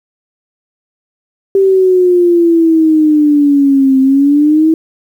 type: exponential two-way sweep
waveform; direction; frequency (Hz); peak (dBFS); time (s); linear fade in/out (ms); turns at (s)
sine; down then up; 392 to 263.2 to 323.8; -5; 1.55-4.74; 2; 4
effects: 7-bit